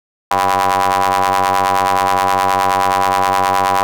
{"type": "ring-modulated tone", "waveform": "sawtooth", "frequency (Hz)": 94.5, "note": "F#2", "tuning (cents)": 37, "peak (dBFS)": -5, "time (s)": [0.31, 3.83], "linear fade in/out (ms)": 0, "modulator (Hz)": 893, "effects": []}